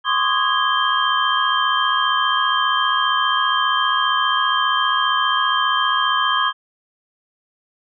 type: tone cluster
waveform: sine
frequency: 1035 / 1110 / 1237 / 1650 / 3151 Hz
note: C6 / C#6 / D#6 / G#6 / G7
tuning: -19 / +2 / -10 / -12 / +8 cents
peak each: -22 dBFS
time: 0.04-6.53 s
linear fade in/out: 50 ms
effects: none